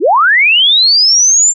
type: linear sweep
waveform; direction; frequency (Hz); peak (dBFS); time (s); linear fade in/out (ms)
sine; up; 261.6 to 7400; -5; 0-1.54; 50
effects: none